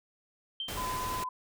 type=tone with exponential decay; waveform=sine; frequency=3136 Hz; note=G7; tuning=in tune; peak=-31 dBFS; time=0.6-0.95 s; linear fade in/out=2 ms; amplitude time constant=74 ms
type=noise; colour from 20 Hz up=pink; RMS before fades=-38 dBFS; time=0.68-1.24 s; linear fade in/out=5 ms
type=tone; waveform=sine; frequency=1013 Hz; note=B5; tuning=44 cents sharp; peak=-33 dBFS; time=0.77-1.29 s; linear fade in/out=5 ms
effects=none